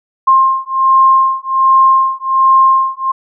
sine beating tone pair, 1060 / 1061.3 Hz, C6 / C6, +22 / +24 cents, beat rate 1.3 Hz, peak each -10 dBFS, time 0.27-3.12 s, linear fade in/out 10 ms, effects none

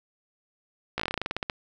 slowing click train, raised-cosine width 0.3 ms, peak -12 dBFS, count 15, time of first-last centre 0.98-1.498 s, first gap 16 ms, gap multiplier 1.12, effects none

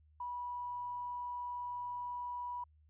triangle tone with tanh clipping, 977 Hz, B5, 19 cents flat, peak -38 dBFS, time 0.2-2.64 s, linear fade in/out 5 ms, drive 3 dB, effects added 76 Hz sine -63 dBFS peak until 2.89 s + resampled to 8000 Hz

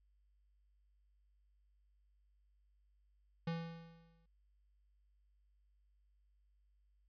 square tone with exponential decay, 166.2 Hz, E3, 15 cents sharp, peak -36 dBFS, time 3.47-4.26 s, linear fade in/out 5 ms, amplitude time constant 170 ms, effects added 50 Hz sine -70 dBFS peak until 7.08 s + resampled to 11025 Hz

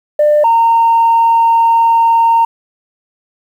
sine tone pair in turn, 597 / 919.1 Hz, D5 / A#5, +28 / -25 cents, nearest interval perfect fifth, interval 747 cents, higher second, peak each -5 dBFS, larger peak neither, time 0.19-0.44 / 0.44-2.45 s, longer second, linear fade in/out 5 ms, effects tanh soft clip ceiling -3 dBFS + 7-bit

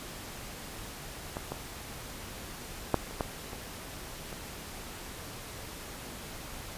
clicks, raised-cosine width 1 ms, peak -20 / -20 / -9 / -28 / -15 / -28 / -27 dBFS, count 7, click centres 1.369 / 1.52 / 2.943 / 3.11 / 3.208 / 3.532 / 4.328 s, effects pink hiss -43 dBFS RMS until 6.77 s + resampled to 32000 Hz

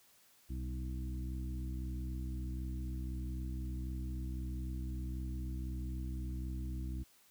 harmonic tone with a mistuned harmonic, 63.9 Hz, C2, 40 cents flat, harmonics 1 / 2 / 3 / 4 / 5, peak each -38 / -46 / -49 / -51 / -50 dBFS, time 0.49-7.04 s, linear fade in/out 20 ms, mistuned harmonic 2, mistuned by -32 cents, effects white hiss -66 dBFS RMS until 7.3 s

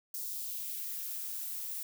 violet noise with high-pass filter sweep, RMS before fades -39 dBFS, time 0.14-1.83 s, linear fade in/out 2 ms, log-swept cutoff 5200 to 410 Hz, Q 1.3, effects none

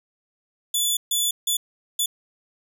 15% pulse tone bursts at uneven times, 3463 Hz, A7, 28 cents flat, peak -13 dBFS, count 4, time 0.74-0.97 / 1.11-1.31 / 1.47-1.57 / 1.99-2.06 s, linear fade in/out 5 ms, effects none

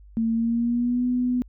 sine tone with pitch glide, 226.4 to 248.3 Hz, A3 to B3, +50 to +9 cents, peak -20 dBFS, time 0.17-1.42 s, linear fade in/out 0 ms, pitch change +159 cents, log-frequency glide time 0.3-1.06 s, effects added 50 Hz sine -45 dBFS peak until 1.48 s

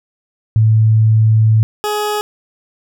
sine / 20% pulse tone pair in turn, 110 / 419.6 Hz, A2 / G#4, 0 / +18 cents, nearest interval octave + major seventh, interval 2318 cents, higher second, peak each -7 / -11 dBFS, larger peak first, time 0.56-1.63 / 1.84-2.21 s, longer first, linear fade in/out 0 ms, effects none

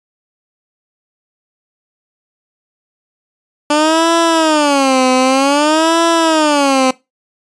15% pulse tone with vibrato, 292.7 Hz, D4, 6 cents flat, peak -3 dBFS, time 3.7-6.91 s, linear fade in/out 5 ms, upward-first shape sine, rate 0.53 Hz, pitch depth 230 cents each way, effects noise-tail reverb RT60 0.2 s tail -19 dB re dry + resampled to 22050 Hz

